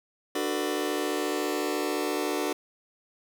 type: chord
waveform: sawtooth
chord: B minor seventh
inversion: first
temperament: just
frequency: 296.3 / 370.4 / 444.5 / 493.9 Hz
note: D4 / F#4 / A4 / B4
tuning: +15 / +2 / +18 / 0 cents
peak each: -27 / -27 / -29 / -32 dBFS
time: 0.35-2.53 s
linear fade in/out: 5 ms
effects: none